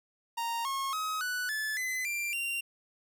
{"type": "tone with pitch steps", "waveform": "45% pulse", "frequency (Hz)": [929, 1085.8, 1269.1, 1483.2, 1733.6, 2026, 2368, 2768], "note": ["A#5", "C#6", "D#6", "F#6", "A6", "B6", "D7", "F7"], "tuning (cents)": [-6, -36, 34, 4, -26, 44, 14, -16], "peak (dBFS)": -31, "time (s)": [0.37, 2.61], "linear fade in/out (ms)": 10, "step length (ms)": 280, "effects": []}